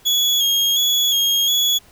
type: tone with vibrato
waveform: 35% pulse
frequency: 3318 Hz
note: G#7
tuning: 2 cents flat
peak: -13 dBFS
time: 0.05-1.79 s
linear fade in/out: 20 ms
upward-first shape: square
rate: 1.4 Hz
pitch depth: 33 cents each way
effects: pink hiss -50 dBFS RMS until 1.91 s